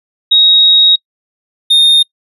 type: tone pair in turn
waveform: sine / triangle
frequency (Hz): 3779 / 3674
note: A#7 / A#7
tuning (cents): +23 / -26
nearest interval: unison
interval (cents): 49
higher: first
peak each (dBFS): -4 / -3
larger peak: second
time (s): 0.31-0.96 / 1.7-2.03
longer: first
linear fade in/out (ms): 10
effects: noise-tail reverb RT60 0.1 s tail -26 dB re dry + resampled to 32000 Hz